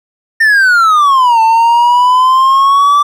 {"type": "exponential two-way sweep", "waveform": "triangle", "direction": "down then up", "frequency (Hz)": [1825, 890, 1169], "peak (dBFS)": -3, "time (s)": [0.4, 3.03], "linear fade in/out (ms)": 10, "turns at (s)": 1.41, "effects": []}